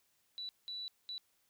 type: tone bursts at uneven times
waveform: sine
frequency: 3951 Hz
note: B7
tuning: in tune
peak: -40 dBFS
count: 3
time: 0.38-0.49 / 0.68-0.88 / 1.09-1.18 s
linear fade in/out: 0 ms
effects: white hiss -75 dBFS RMS until 1.49 s